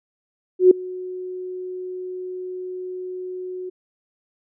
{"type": "tone with ADSR envelope", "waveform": "sine", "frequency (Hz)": 367, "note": "F#4", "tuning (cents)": -14, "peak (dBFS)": -5, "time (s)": [0.59, 3.7], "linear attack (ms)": 120, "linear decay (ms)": 4, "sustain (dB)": -23, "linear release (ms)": 13, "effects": []}